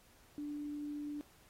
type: tone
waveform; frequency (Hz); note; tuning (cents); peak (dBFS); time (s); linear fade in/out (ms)
sine; 293.7; D4; 0; -39; 0.38-1.21; 0
effects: pink hiss -65 dBFS RMS until 1.49 s + AAC 48 kbps